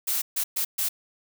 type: noise bursts at uneven times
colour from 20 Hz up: blue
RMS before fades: -26 dBFS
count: 4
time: 0.07-0.22 / 0.36-0.44 / 0.56-0.65 / 0.78-0.89 s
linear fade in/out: 10 ms
effects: none